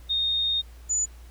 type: tone pair in turn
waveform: sine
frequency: 3691 / 6968 Hz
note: A#7 / A8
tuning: -18 / -18 cents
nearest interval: major seventh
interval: 1100 cents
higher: second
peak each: -22 dBFS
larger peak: neither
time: 0.09-0.62 / 0.89-1.06 s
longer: first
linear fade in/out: 20 ms
effects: added 59 Hz sine -43 dBFS peak until 1.3 s + pink hiss -56 dBFS RMS until 1.3 s